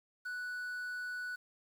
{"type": "tone with quantisation", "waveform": "triangle", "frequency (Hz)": 1480, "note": "F#6", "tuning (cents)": 0, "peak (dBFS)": -36, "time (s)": [0.25, 1.36], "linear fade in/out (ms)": 10, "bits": 10, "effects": []}